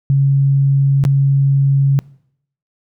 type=tone with dropouts; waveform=sine; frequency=138 Hz; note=C#3; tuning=7 cents flat; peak=-9 dBFS; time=0.1-1.99 s; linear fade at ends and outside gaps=0 ms; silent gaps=1.039-1.051 s; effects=noise-tail reverb RT60 0.7 s tail -23 dB re dry

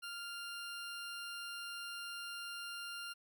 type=tone; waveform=20% pulse; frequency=1396.9 Hz; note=F6; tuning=in tune; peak=-38 dBFS; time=0.02-3.14 s; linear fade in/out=20 ms; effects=none

